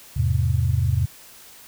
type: chord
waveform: sine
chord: E augmented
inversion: none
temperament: just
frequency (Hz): 82.41 / 103.01 / 128.76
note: E2 / G#2 / B#2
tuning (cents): 0 / -14 / -27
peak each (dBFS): -22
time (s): 0.16-1.06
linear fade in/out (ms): 10
effects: white hiss -46 dBFS RMS until 1.67 s